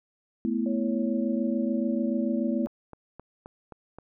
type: chord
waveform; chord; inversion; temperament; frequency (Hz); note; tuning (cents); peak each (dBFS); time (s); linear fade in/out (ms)
sine; A suspended second; none; equal; 220 / 246.9 / 329.6; A3 / B3 / E4; 0 / 0 / 0; -28 / -28 / -31; 0.45-2.66; 0
type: tone with pitch glide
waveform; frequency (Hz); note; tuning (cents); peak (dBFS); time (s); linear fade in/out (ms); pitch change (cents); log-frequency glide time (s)
sine; 554.4 to 569.7; C#5 to C#5; 0 to +47; -34; 0.66-2.67; 2; +47; 1.16-2.41
type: click train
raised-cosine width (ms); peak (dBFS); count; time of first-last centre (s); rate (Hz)
1; -28; 6; 2.67-3.986; 3.8
effects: none